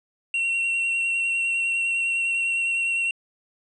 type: tone with vibrato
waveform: triangle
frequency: 2731 Hz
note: F7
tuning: 39 cents flat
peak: -20 dBFS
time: 0.34-3.11 s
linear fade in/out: 2 ms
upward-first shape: triangle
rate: 9.9 Hz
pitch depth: 19 cents each way
effects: resampled to 24000 Hz